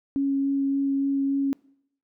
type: tone with vibrato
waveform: sine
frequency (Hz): 275.7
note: C#4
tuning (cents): -9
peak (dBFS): -21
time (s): 0.16-1.53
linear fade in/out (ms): 0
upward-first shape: sine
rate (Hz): 3.5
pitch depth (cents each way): 8
effects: noise-tail reverb RT60 0.7 s tail -24 dB re dry